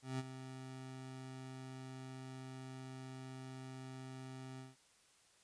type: tone with ADSR envelope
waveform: 25% pulse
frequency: 130.81 Hz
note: C3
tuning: in tune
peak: -33 dBFS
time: 0.02-4.76 s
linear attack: 170 ms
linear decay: 32 ms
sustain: -11 dB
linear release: 170 ms
effects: white hiss -69 dBFS RMS until 5.43 s + resampled to 22050 Hz